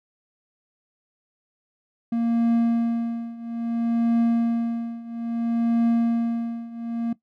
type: tone with tremolo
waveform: triangle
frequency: 232.3 Hz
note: A#3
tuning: 6 cents flat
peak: -14 dBFS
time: 2.12-7.13 s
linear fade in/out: 5 ms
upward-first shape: triangle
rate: 0.6 Hz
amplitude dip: 90%
effects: noise-tail reverb RT60 0.1 s tail -17 dB re dry